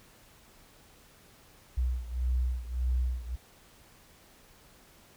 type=beating tone pair; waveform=sine; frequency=61.74 / 63.44 Hz; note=B1 / B1; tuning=0 / +47 cents; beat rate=1.7 Hz; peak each=-29 / -32 dBFS; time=1.77-3.36 s; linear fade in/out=10 ms; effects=pink hiss -58 dBFS RMS until 5.16 s